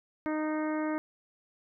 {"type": "harmonic tone", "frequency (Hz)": 308.5, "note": "D#4", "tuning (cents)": -15, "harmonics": [1, 2, 3, 4, 5, 6, 7], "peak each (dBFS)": [-30, -36, -40, -42, -44, -46, -47], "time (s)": [0.26, 0.98], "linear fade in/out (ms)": 0, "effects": []}